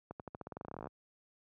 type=accelerating click train; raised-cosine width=1 ms; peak=-29 dBFS; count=20; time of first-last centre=0.11-0.871 s; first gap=88 ms; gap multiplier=0.9; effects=high-pass 80 Hz 12 dB/octave